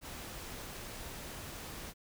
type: noise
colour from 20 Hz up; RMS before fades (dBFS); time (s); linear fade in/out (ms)
pink; -45; 0.01-1.94; 50
effects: none